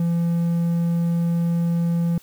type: tone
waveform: triangle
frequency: 169.6 Hz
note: E3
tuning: 50 cents sharp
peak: -16 dBFS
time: 0-2.18 s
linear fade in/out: 2 ms
effects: white hiss -52 dBFS RMS until 2.22 s